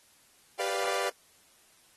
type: chord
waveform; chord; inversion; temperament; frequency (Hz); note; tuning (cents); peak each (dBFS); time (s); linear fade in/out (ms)
sawtooth; G dominant seventh; none; equal; 392 / 493.9 / 587.3 / 698.5; G4 / B4 / D5 / F5; 0 / 0 / 0 / 0; -31; 0.59-1.1; 10
effects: white hiss -62 dBFS RMS until 1.96 s + AAC 32 kbps